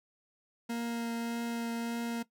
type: tone with vibrato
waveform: 40% pulse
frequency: 233.1 Hz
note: A#3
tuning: in tune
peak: -32 dBFS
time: 0.69-2.23 s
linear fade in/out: 10 ms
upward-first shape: triangle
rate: 1.7 Hz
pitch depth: 10 cents each way
effects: noise-tail reverb RT60 0.1 s tail -17 dB re dry